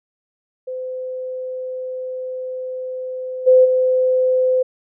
sine tone with level steps, 512 Hz, C5, 38 cents flat, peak -24 / -7 / -13 dBFS, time 0.67-4.63 s, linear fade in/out 10 ms, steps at 3.46 / 3.64 s, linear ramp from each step 20 ms, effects none

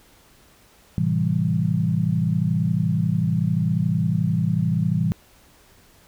sine chord, A minor seventh, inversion none, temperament equal, 110 / 130.81 / 164.81 / 196 Hz, A2 / C3 / E3 / G3, 0 / 0 / 0 / 0 cents, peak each -25 / -26 / -21 / -26 dBFS, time 0.98-5.12 s, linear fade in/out 0 ms, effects pink hiss -54 dBFS RMS until 6.07 s

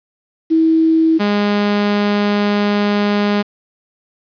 sine / sawtooth tone pair in turn, 322.7 / 205.5 Hz, E4 / G#3, -37 / -18 cents, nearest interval minor sixth, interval 781 cents, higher first, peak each -9 dBFS, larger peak neither, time 0.5-1.19 / 1.19-3.43 s, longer second, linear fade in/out 20 ms, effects resampled to 11025 Hz + 7-bit

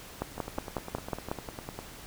two click trains, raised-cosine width 1 ms, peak -16 / -23 dBFS, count 7 / 15, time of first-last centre 0.22-1.315 / 0.38-1.79 s, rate 5.48 / 9.93 Hz, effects pink hiss -47 dBFS RMS until 2.06 s

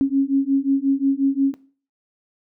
sine beating tone pair, 270.9 / 276.5 Hz, C#4 / C#4, -40 / -4 cents, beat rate 5.6 Hz, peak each -19 dBFS, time 0.01-1.54 s, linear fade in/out 0 ms, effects noise-tail reverb RT60 0.4 s tail -17 dB re dry

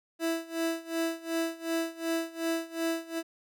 30% pulse tone with tremolo, 329.6 Hz, E4, in tune, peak -24 dBFS, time 0.19-3.23 s, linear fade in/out 50 ms, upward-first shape sine, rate 2.7 Hz, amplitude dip 90%, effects none

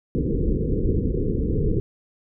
pink low-pass noise, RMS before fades -22 dBFS, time 0.15-1.8 s, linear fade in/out 0 ms, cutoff 490 Hz, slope 96 dB/octave, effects none

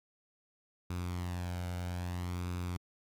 sawtooth tone with flanger, 88.9 Hz, F2, 31 cents sharp, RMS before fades -37 dBFS, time 0.9-2.77 s, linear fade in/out 5 ms, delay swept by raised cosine 0.8 to 1.37 ms, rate 0.61 Hz, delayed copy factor +0.55, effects MP3 96 kbps

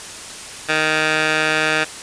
15% pulse tone with band-pass filter, 155.7 Hz, D#3, 2 cents sharp, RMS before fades -18 dBFS, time 0.68-1.85 s, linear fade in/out 20 ms, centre 2100 Hz, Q 1.3, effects white hiss -33 dBFS RMS until 2.02 s + resampled to 22050 Hz

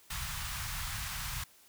pink band-stop noise, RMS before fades -38 dBFS, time 0.1-1.44 s, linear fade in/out 5 ms, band 140 to 980 Hz, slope 24 dB/octave, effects white hiss -61 dBFS RMS until 1.68 s

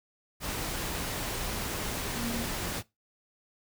sine tone in noise, 234 Hz, A#3, 7 cents sharp, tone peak -33 dBFS, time 2.15-2.46 s, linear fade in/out 50 ms, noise pink, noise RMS -34 dBFS, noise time 0.4-2.83 s, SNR -2 dB, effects noise-tail reverb RT60 0.2 s tail -20 dB re dry

